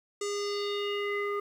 square tone with low-pass filter sweep, 407.8 Hz, G#4, 32 cents flat, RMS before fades -32 dBFS, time 0.21-1.4 s, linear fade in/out 5 ms, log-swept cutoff 7500 to 1500 Hz, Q 3.9, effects 10-bit

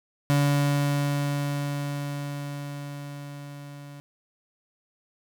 35% pulse tone with level ramp, 143.3 Hz, D3, 42 cents flat, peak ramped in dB -17 to -39 dBFS, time 0.3-4 s, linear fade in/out 0 ms, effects none

